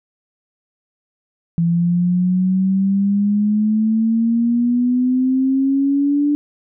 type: exponential sweep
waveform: sine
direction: up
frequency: 167.5 to 293.7 Hz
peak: -13 dBFS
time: 1.58-6.35 s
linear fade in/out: 0 ms
effects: none